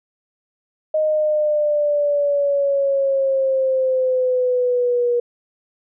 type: exponential sweep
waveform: sine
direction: down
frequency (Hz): 622.3 to 479.2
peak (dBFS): -15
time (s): 0.94-5.2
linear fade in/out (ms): 5
effects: none